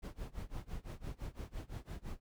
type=noise with tremolo; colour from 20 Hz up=brown; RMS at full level=-41 dBFS; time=0.02-2.2 s; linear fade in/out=20 ms; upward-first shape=sine; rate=5.9 Hz; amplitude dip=95%; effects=none